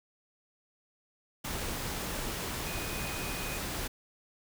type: tone in noise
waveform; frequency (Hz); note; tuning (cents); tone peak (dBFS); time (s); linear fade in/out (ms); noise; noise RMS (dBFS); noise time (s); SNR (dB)
sine; 2489; D#7; 0; -43; 2.66-3.58; 10; pink; -36; 1.44-3.88; -10
effects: none